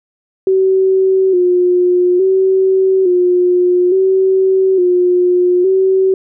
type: tone with vibrato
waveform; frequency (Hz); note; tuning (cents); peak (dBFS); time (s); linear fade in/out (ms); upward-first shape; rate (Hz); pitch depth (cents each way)
sine; 369.2; F#4; -4; -8; 0.47-6.14; 2; square; 0.58; 51
effects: none